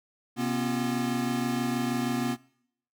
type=tone cluster; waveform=square; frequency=129.4 / 242 / 268.3 / 349.1 Hz; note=C3 / B3 / C4 / F4; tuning=-19 / -35 / +44 / -1 cents; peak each=-37 / -29 / -34 / -37 dBFS; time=0.36-2.37 s; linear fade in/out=50 ms; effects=noise-tail reverb RT60 0.7 s tail -23 dB re dry